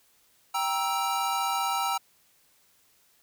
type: chord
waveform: square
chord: E diminished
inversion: first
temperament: equal with one note detuned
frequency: 784 / 943.2 / 1318.5 Hz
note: G5 / Bb5 / E6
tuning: 0 / +20 / 0 cents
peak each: -31 dBFS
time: 0.54-1.98 s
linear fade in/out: 10 ms
effects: white hiss -64 dBFS RMS until 3.22 s